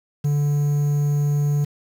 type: tone with quantisation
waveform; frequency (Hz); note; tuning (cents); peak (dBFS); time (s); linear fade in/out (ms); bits
triangle; 145.5; D3; -16; -15; 0.24-1.65; 10; 7
effects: none